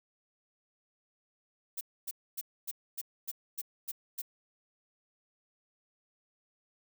violet noise bursts, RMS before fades -37 dBFS, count 9, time 1.77-4.219 s, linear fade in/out 10 ms, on 41 ms, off 260 ms, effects none

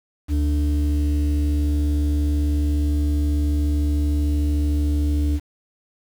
sine tone pair together, 73.42 / 293.7 Hz, D2 / D4, 0 / 0 cents, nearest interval 2 octaves, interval 2400 cents, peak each -16 / -23 dBFS, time 0.28-5.4 s, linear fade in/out 50 ms, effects tanh soft clip ceiling -14 dBFS + 7-bit

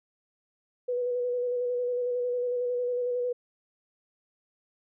sine tone with vibrato, 491.5 Hz, B4, 8 cents flat, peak -26 dBFS, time 0.88-3.33 s, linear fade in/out 10 ms, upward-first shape square, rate 11 Hz, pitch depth 18 cents each way, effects none

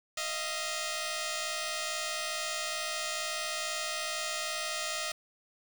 5% pulse tone pair together, 624.7 / 687 Hz, D#5 / F5, +7 / -29 cents, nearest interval major second, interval 164 cents, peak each -23 / -27 dBFS, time 0.17-5.12 s, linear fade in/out 5 ms, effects 8-bit

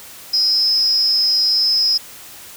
sine tone with amplitude modulation, 5120 Hz, D#8, 49 cents sharp, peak -9 dBFS, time 0.33-1.98 s, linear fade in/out 10 ms, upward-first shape sine, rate 279 Hz, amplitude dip 85%, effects white hiss -38 dBFS RMS until 2.56 s

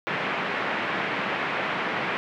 white band-pass noise, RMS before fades -28 dBFS, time 0.07-2.17 s, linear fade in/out 0 ms, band 140 to 2400 Hz, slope 24 dB/octave, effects none

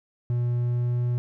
triangle tone with pitch glide, 120.9 to 121.74 Hz, B2 to B2, -36 to -24 cents, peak -20 dBFS, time 0.3-1.18 s, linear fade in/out 0 ms, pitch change +12 cents, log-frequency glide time 0.57-1.03 s, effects none

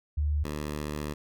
sine / 10% pulse tone pair in turn, 74.2 / 74.72 Hz, D2 / D2, +18 / +30 cents, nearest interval unison, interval 12 cents, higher second, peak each -24 dBFS, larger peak neither, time 0.17-0.44 / 0.44-1.14 s, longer second, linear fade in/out 10 ms, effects none

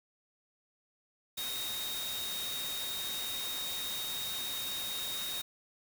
sine tone in noise, 3729 Hz, A#7, in tune, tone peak -37 dBFS, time 1.37-5.42 s, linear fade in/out 10 ms, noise white, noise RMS -40 dBFS, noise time 1.37-5.42 s, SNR 0 dB, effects none

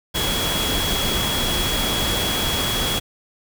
sine tone in noise, 3337 Hz, G#7, 8 cents sharp, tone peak -24 dBFS, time 0.14-3 s, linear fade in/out 20 ms, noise pink, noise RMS -23 dBFS, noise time 0.14-3 s, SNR -4 dB, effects none

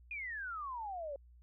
sine exponential sweep, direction down, 2489 to 543 Hz, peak -39 dBFS, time 0.11-1.16 s, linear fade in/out 2 ms, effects added 60 Hz sine -57 dBFS peak until 1.42 s

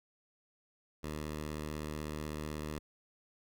10% pulse tone, 76.1 Hz, D#2, 38 cents flat, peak -30 dBFS, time 1.03-2.79 s, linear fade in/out 10 ms, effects none

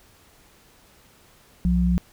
sine tone pair together, 62.6 / 177.62 Hz, B1 / F3, +24 / +30 cents, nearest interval octave + tritone, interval 1806 cents, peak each -21 / -19 dBFS, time 1.65-1.98 s, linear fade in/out 0 ms, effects pink hiss -55 dBFS RMS until 2.12 s

